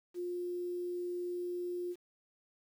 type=tone with quantisation; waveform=sine; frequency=354.5 Hz; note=F4; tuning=26 cents sharp; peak=-35 dBFS; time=0.14-1.96 s; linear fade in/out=50 ms; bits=10; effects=none